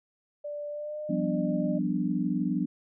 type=tone with pitch glide; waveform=sine; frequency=587.3 to 604.9 Hz; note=D5 to D#5; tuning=0 to -49 cents; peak=-33 dBFS; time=0.44-1.79 s; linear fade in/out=10 ms; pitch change=+51 cents; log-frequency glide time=0.69-0.99 s
type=chord; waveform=sine; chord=G dominant seventh; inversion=third; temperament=equal with one note detuned; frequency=174.61 / 194.19 / 246.9 / 293.7 Hz; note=F3 / G3 / B3 / D4; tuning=0 / -16 / 0 / 0 cents; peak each=-31 dBFS; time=1.09-2.66 s; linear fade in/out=10 ms
effects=none